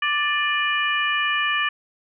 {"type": "harmonic tone with a mistuned harmonic", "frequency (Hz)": 587.3, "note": "D5", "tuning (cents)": 0, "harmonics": [2, 3, 4, 5], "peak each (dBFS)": [-25, -23, -26, -27], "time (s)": [0.02, 1.69], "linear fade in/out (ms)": 5, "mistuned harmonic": 4, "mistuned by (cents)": 43, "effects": []}